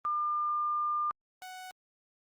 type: tone pair in turn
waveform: sine / sawtooth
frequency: 1200 / 741.7 Hz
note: D6 / F#5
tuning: +37 / +4 cents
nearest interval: minor sixth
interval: 833 cents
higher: first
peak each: -28 / -39 dBFS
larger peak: first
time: 0.05-1.11 / 1.42-1.71 s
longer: first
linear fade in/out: 0 ms
effects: Opus 24 kbps